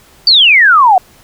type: exponential sweep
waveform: sine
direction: down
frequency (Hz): 4699 to 709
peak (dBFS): -3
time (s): 0.27-0.98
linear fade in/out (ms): 2
effects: pink hiss -44 dBFS RMS until 1.23 s